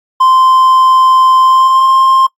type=tone with pitch glide; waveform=triangle; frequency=1040 to 1057 Hz; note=C6 to C6; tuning=-11 to +17 cents; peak=-3 dBFS; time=0.2-2.27 s; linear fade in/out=10 ms; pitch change=+28 cents; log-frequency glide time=1.39-1.92 s; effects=noise-tail reverb RT60 0.1 s tail -21 dB re dry + AAC 64 kbps